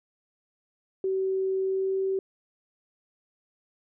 sine tone with pitch glide, 381.4 to 384.1 Hz, G4 to G4, -47 to -35 cents, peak -24 dBFS, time 1.04-2.19 s, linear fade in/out 2 ms, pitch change +12 cents, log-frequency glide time 1.58-1.99 s, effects none

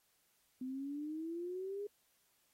sine exponential sweep, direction up, 252.8 to 415.3 Hz, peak -39 dBFS, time 0.61-1.87 s, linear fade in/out 5 ms, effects white hiss -75 dBFS RMS until 2.53 s + AAC 48 kbps

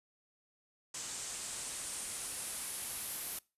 white noise with low-pass filter sweep, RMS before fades -42 dBFS, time 0.94-3.39 s, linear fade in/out 5 ms, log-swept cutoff 7500 to 12000 Hz, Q 2.8, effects noise-tail reverb RT60 0.3 s tail -24 dB re dry + resampled to 32000 Hz

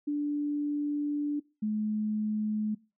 sine tone pair in turn, 292.5 / 213.4 Hz, D4 / G#3, -7 / +47 cents, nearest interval perfect fourth, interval 546 cents, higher first, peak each -27 dBFS, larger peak neither, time 0.07-1.4 / 1.62-2.75 s, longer first, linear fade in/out 10 ms, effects noise-tail reverb RT60 0.3 s tail -22 dB re dry

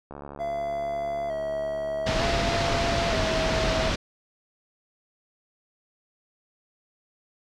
click train, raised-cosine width 1 ms, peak -25 dBFS, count 160, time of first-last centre 0.11-2.337 s, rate 71.4 Hz
triangle tone with vibrato, 662 Hz, E5, 7 cents sharp, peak -25 dBFS, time 0.39-3.9 s, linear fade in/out 20 ms, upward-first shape square, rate 0.55 Hz, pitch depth 45 cents each way
pink low-pass noise, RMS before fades -26 dBFS, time 2.06-3.96 s, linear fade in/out 10 ms, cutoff 5400 Hz, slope 24 dB/octave
effects none

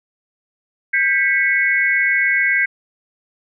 sine tone cluster, 1593 / 1975 / 2202 Hz, G6 / B6 / C#7, +27 / 0 / -12 cents, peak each -18 dBFS, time 0.93-2.66 s, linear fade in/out 10 ms, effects none

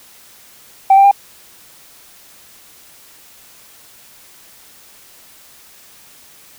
sine tone with pitch steps, 776 / 787.7 / 799.7 Hz, G5 / G5 / G5, -18 / +8 / +34 cents, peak -3 dBFS, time 0.9-1.113 s, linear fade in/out 5 ms, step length 71 ms, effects tanh soft clip ceiling -2 dBFS + white hiss -44 dBFS RMS until 6.58 s

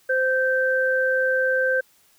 sine tone pair together, 518.9 / 1559 Hz, C5 / G6, -14 / -10 cents, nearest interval octave + perfect fifth, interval 1904 cents, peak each -21 / -21 dBFS, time 0.09-1.81 s, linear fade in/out 10 ms, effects white hiss -59 dBFS RMS until 2.18 s

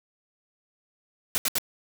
white noise bursts, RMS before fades -25 dBFS, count 3, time 1.35-1.584 s, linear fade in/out 0 ms, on 30 ms, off 72 ms, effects none

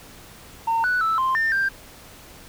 sine tone with pitch steps, 911 / 1482 / 1316 / 1047 / 1799 / 1582 Hz, A#5 / F#6 / E6 / C6 / A6 / G6, -40 / +2 / -3 / +1 / +38 / +15 cents, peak -17 dBFS, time 0.67-1.69 s, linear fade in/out 10 ms, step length 170 ms, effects tanh soft clip ceiling -16 dBFS + pink hiss -45 dBFS RMS until 2.48 s

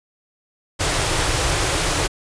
pink band-stop noise, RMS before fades -20 dBFS, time 0.79-2.08 s, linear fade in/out 20 ms, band 170 to 280 Hz, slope 96 dB/octave, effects resampled to 22050 Hz

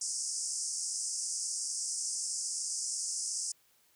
white band-pass noise, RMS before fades -36 dBFS, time 0.01-3.52 s, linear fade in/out 5 ms, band 5000 to 9400 Hz, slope 96 dB/octave, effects white hiss -68 dBFS RMS until 3.95 s

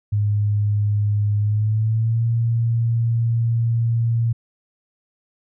sine tone with pitch glide, 103.83 to 115.87 Hz, G#2 to A#2, 0 to -10 cents, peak -16 dBFS, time 0.12-4.33 s, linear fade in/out 10 ms, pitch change +190 cents, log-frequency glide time 1.39-2.26 s, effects none

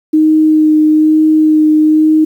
sine tone with vibrato, 309.8 Hz, D#4, 7 cents flat, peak -5 dBFS, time 0.13-2.25 s, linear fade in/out 10 ms, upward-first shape sine, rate 1.1 Hz, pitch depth 12 cents each way, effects 7-bit

